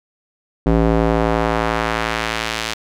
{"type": "tone with band-pass filter sweep", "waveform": "square", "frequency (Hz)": 55.7, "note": "A1", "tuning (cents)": 22, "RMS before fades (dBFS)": -18, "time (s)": [0.66, 2.74], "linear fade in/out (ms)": 5, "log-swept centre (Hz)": [320, 3900], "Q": 0.76, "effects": []}